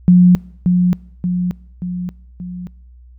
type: tone with echo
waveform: sine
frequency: 179.2 Hz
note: F3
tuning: 45 cents sharp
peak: -4 dBFS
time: 0.08-0.35 s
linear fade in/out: 0 ms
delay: 580 ms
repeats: 4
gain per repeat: -5 dB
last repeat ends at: 2.67 s
effects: noise-tail reverb RT60 0.8 s tail -25 dB re dry + added 61 Hz sine -39 dBFS peak until 3.18 s